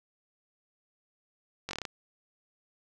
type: slowing click train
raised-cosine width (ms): 0.2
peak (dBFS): -18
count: 7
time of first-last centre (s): 1.69-1.852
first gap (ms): 20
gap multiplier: 1.12
effects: none